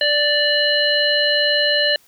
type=harmonic tone; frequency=587.3 Hz; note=D5; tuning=in tune; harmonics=1 / 3 / 5 / 7; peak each=-20 / -20 / -20 / -20 dBFS; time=0.01-1.96 s; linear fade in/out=2 ms; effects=white hiss -54 dBFS RMS until 2.07 s